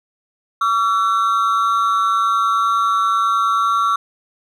triangle ring-modulated tone, 1244.5 Hz, D#6, in tune, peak -9 dBFS, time 0.61-3.96 s, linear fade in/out 5 ms, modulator 105 Hz, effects none

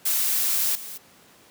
blue noise with level steps, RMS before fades -23 / -37 dBFS, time 0.05-0.98 s, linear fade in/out 10 ms, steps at 0.75 s, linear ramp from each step 5 ms, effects pink hiss -53 dBFS RMS until 1.5 s + high-pass 150 Hz 12 dB/octave

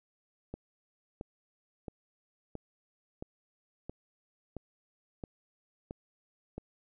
click train, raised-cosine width 2 ms, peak -26 dBFS, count 10, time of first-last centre 0.54-6.58 s, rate 1.49 Hz, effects none

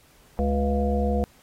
harmonic tone, 70.2 Hz, C#2, 22 cents sharp, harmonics 1 / 3 / 5 / 7 / 9 / 10, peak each -24 / -26 / -37 / -27 / -38 / -30 dBFS, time 0.39-1.24 s, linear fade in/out 0 ms, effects pink hiss -57 dBFS RMS until 1.42 s + AAC 48 kbps

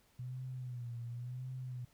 sine tone with vibrato, 123.47 Hz, B2, in tune, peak -40 dBFS, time 0.19-1.85 s, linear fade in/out 5 ms, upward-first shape sine, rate 0.93 Hz, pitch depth 78 cents each way, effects pink hiss -70 dBFS RMS until 1.93 s

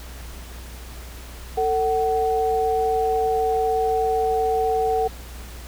sine tone pair together, 448 / 751 Hz, A4 / F#5, +31 / +26 cents, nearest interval major sixth, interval 895 cents, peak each -21 dBFS, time 1.57-5.08 s, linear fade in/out 10 ms, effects added 60 Hz sine -36 dBFS peak until 5.67 s + pink hiss -42 dBFS RMS until 5.67 s

